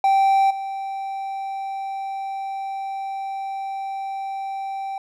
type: tone with level steps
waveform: triangle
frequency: 780 Hz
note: G5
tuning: 9 cents flat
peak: -12 / -24 dBFS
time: 0.04-4.98 s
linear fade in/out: 2 ms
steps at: 0.5 s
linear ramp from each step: 10 ms
effects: none